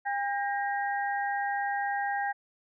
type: tone cluster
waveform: sine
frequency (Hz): 806 / 1603 / 1878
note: G5 / G6 / A#6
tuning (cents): +48 / +38 / +12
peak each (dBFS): -29 / -35 / -36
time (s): 0.05-2.33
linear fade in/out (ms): 20
effects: none